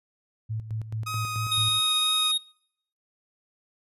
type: tone with tremolo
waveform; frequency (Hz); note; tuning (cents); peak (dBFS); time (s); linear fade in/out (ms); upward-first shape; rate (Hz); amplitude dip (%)
sine; 110; A2; 0; -27; 0.49-1.8; 20; square; 4.6; 65
type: tone with vibrato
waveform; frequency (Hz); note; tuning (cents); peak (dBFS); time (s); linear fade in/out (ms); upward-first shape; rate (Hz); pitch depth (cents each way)
sawtooth; 1256; D#6; +16; -26; 1.06-2.32; 10; sine; 3; 10
type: tone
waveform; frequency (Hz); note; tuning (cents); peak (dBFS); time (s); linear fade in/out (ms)
square; 3733; A#7; +2; -23; 1.51-2.38; 10
effects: noise-tail reverb RT60 0.7 s tail -24 dB re dry + resampled to 32000 Hz